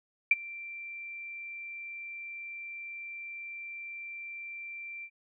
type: tone with ADSR envelope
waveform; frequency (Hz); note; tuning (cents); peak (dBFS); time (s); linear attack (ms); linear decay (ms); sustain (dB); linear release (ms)
sine; 2354; D7; +3; -16; 0.31-5.1; 4; 29; -23; 63
effects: none